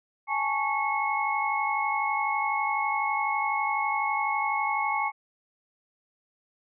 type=tone cluster; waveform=sine; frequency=825 / 877 / 1111 / 2182 Hz; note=G#5 / A5 / C#6 / C#7; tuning=-12 / -6 / +4 / -28 cents; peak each=-30 dBFS; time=0.27-5.12 s; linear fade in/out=50 ms; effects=none